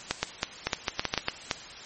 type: clicks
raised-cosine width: 0.2 ms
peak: -7 dBFS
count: 12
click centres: 0.11 / 0.23 / 0.431 / 0.67 / 0.732 / 0.882 / 0.995 / 1.053 / 1.139 / 1.177 / 1.284 / 1.512 s
effects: white hiss -43 dBFS RMS until 1.85 s + MP3 32 kbps